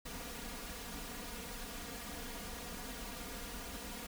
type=noise with comb filter; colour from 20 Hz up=pink; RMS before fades=-45 dBFS; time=0.05-4.07 s; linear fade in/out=10 ms; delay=4.2 ms; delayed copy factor=+0.9; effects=none